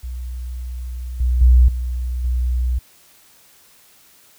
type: tone with level steps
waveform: sine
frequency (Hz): 61.74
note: B1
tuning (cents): 0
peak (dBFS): -25 / -14 / -7 / -20 / -16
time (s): 0.03-2.79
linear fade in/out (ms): 10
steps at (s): 1.2 / 1.41 / 1.68 / 2.24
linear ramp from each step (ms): 5
effects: white hiss -51 dBFS RMS until 4.38 s